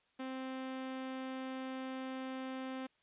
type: tone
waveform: sawtooth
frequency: 261.6 Hz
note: C4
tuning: in tune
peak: -36 dBFS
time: 0.19-2.87 s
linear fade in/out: 10 ms
effects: white hiss -74 dBFS RMS until 3.02 s + resampled to 8000 Hz